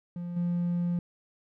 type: tone with level steps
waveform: triangle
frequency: 174.3 Hz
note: F3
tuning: 3 cents flat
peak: -31 / -23 dBFS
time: 0.16-0.99 s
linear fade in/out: 2 ms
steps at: 0.36 s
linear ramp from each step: 10 ms
effects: tanh soft clip ceiling -20 dBFS